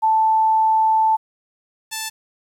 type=tone pair in turn; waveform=sine / 5% pulse; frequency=880 / 880 Hz; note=A5 / A5; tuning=0 / 0 cents; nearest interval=unison; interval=0 cents; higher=neither; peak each=-13 / -13 dBFS; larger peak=neither; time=0.02-1.17 / 1.91-2.1 s; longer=first; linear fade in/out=20 ms; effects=9-bit

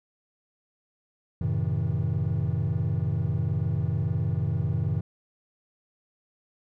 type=chord; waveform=triangle; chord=F# diminished seventh; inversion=none; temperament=just; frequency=92.5 / 111 / 133.2 / 159.84 Hz; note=F#2 / A2 / C3 / Eb3; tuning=0 / +16 / +31 / +47 cents; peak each=-27 dBFS; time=1.41-5.01 s; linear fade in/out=5 ms; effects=tanh soft clip ceiling -15 dBFS

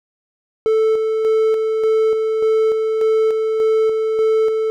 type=tone with tremolo; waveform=triangle; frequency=440 Hz; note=A4; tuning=in tune; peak=-10 dBFS; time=0.66-4.7 s; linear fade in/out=0 ms; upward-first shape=square; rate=1.7 Hz; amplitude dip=35%; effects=none

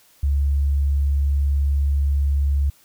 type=tone; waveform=sine; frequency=70.4 Hz; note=C#2; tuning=27 cents sharp; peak=-16 dBFS; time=0.23-2.7 s; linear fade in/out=5 ms; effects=white hiss -55 dBFS RMS until 2.84 s

